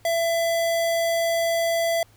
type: tone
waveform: square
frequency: 669 Hz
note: E5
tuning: 25 cents sharp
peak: -21 dBFS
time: 0.05-2.03 s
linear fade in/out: 2 ms
effects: added 106 Hz sine -54 dBFS peak until 2.16 s + pink hiss -58 dBFS RMS until 2.16 s